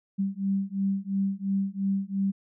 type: beating tone pair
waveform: sine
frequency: 194.2 / 197.1 Hz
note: G3 / G3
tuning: -16 / +10 cents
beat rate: 2.9 Hz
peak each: -28 dBFS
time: 0.18-2.32 s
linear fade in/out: 20 ms
effects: none